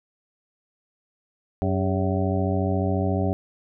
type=harmonic tone with a mistuned harmonic; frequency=94.2 Hz; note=F#2; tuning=32 cents sharp; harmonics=1 / 2 / 3 / 4 / 6 / 7 / 8; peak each=-24 / -27 / -29 / -30 / -32 / -32 / -33 dBFS; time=1.62-3.33 s; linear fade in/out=0 ms; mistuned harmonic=4; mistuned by=+100 cents; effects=none